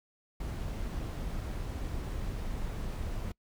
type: noise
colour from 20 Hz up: brown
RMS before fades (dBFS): -36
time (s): 0.4-3.32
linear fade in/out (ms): 5
effects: noise-tail reverb RT60 0.1 s tail -24 dB re dry